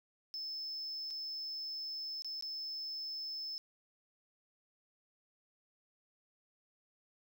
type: tone with dropouts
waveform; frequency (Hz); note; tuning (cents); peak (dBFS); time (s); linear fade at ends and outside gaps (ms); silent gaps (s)
triangle; 5250; E8; -8; -38; 0.34-3.58; 0; 1.104-1.108 / 2.221-2.246 / 2.41-2.424
effects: 13-bit